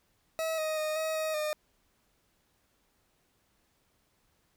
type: tone with pitch steps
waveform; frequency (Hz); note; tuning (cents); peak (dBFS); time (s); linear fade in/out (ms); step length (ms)
40% pulse; 644 / 626 / 618 / 634 / 629 / 608; E5 / D#5 / D#5 / D#5 / D#5 / D#5; -41 / +10 / -12 / +32 / +19 / -40; -29; 0.39-1.53; 0; 190
effects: pink hiss -72 dBFS RMS until 4.56 s